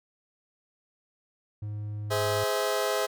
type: tone with pitch glide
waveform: triangle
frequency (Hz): 104.9 to 103.04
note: G#2 to G#2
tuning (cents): +18 to -13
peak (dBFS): -30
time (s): 1.62-2.44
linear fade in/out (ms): 5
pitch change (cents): -31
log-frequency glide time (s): 2.07-2.21
type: chord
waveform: sawtooth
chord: Ab augmented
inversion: none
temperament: just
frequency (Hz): 415.3 / 519.1 / 648.9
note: Ab4 / C5 / E5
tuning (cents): 0 / -14 / -27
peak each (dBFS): -26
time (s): 2.1-3.07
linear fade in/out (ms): 20
effects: none